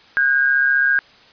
sine tone pair together, 1480 / 1615.1 Hz, F#6 / G#6, 0 / -49 cents, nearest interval major second, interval 151 cents, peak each -20 / -14 dBFS, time 0.17-0.99 s, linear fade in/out 0 ms, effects white hiss -48 dBFS RMS until 1.32 s + resampled to 11025 Hz

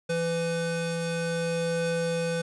square tone pair together, 167.52 / 502 Hz, E3 / B4, +28 / +28 cents, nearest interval octave + perfect fifth, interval 1900 cents, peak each -31 / -29 dBFS, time 0.09-2.42 s, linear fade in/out 10 ms, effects resampled to 24000 Hz

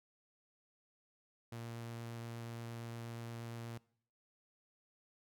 sawtooth tone with vibrato, 116.54 Hz, A#2, in tune, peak -40 dBFS, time 1.52-3.78 s, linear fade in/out 5 ms, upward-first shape triangle, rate 8.5 Hz, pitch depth 9 cents each way, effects noise-tail reverb RT60 0.6 s tail -22 dB re dry

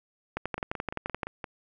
two click trains, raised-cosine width 0.5 ms, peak -20 / -15 dBFS, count 6 / 11, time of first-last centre 0.58-1.442 / 0.37-1.232 s, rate 5.8 / 11.6 Hz, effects none

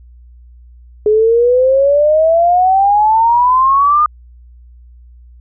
sine exponential sweep, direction up, 419.6 to 1228 Hz, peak -7 dBFS, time 1.06-4.06 s, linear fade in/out 2 ms, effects added 60 Hz sine -37 dBFS peak until 5.4 s

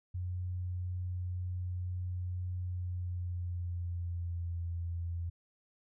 sine tone with pitch glide, 90.2 to 85.38 Hz, F#2 to F2, -44 to -39 cents, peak -34 dBFS, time 0.14-5.3 s, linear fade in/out 10 ms, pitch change -95 cents, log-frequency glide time 2.72-4.61 s, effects none

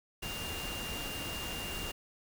sine tone in noise, 2800 Hz, F7, 4 cents sharp, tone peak -41 dBFS, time 0.22-1.92 s, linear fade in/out 10 ms, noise pink, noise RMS -40 dBFS, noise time 0.22-1.92 s, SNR -4 dB, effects none

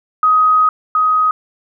sine tone pair in turn, 1257 / 1257 Hz, D#6 / D#6, +17 / +17 cents, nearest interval unison, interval 0 cents, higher neither, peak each -8 / -10 dBFS, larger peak first, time 0.23-0.69 / 0.95-1.31 s, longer first, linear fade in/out 2 ms, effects none

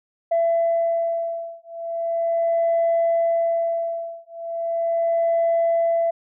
sine beating tone pair, 670 / 670.38 Hz, E5 / E5, +28 / +29 cents, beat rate 0.38 Hz, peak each -21 dBFS, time 0.31-6.11 s, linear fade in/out 10 ms, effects tanh soft clip ceiling -13 dBFS

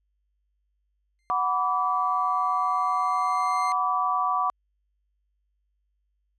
sawtooth tone with exponential growth, 2093 Hz, C7, in tune, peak -31 dBFS, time 1.19-3.72 s, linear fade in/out 0 ms, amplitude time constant 550 ms
sine chord, B minor, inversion second, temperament equal with one note detuned, 740 / 987.8 / 1155.8 Hz, F#5 / B5 / D6, 0 / 0 / -28 cents, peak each -28 / -28 / -24 dBFS, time 1.3-4.5 s, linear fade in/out 0 ms
effects added 50 Hz sine -70 dBFS peak until 6.38 s + resampled to 22050 Hz

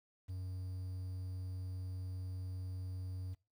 triangle tone with quantisation, 92.5 Hz, F#2, in tune, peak -38 dBFS, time 0.28-3.35 s, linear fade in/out 20 ms, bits 11, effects noise-tail reverb RT60 0.3 s tail -22 dB re dry

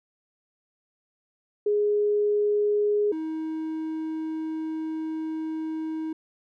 sine / triangle tone pair in turn, 415.3 / 316.9 Hz, G#4 / D#4, 0 / +32 cents, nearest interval perfect fourth, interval 468 cents, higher first, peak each -20 / -26 dBFS, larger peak first, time 1.66-3.12 / 3.12-6.13 s, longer second, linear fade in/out 5 ms, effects none

